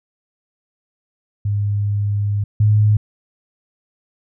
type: tone pair in turn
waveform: sine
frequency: 102.4 / 105.77 Hz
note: G#2 / G#2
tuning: -24 / +32 cents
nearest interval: minor second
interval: 56 cents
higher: second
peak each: -16 / -10 dBFS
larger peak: second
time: 1.45-2.44 / 2.6-2.97 s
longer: first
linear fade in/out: 5 ms
effects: none